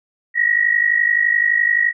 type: tone pair together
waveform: sine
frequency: 1877.3 / 1929 Hz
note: A#6 / B6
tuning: +12 / -41 cents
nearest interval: unison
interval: 47 cents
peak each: -16 dBFS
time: 0.34-1.93 s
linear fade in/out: 50 ms
effects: none